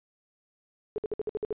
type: tone bursts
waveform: sine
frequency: 426.6 Hz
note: G#4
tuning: 46 cents sharp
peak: -27 dBFS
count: 8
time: 0.96-1.527 s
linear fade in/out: 0 ms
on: 21 ms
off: 57 ms
effects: resampled to 8000 Hz